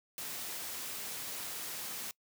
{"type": "noise", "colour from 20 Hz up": "white", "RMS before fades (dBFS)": -41, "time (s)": [0.18, 2.11], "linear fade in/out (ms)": 0, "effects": ["noise-tail reverb RT60 0.1 s tail -24 dB re dry", "high-pass 100 Hz 12 dB/octave"]}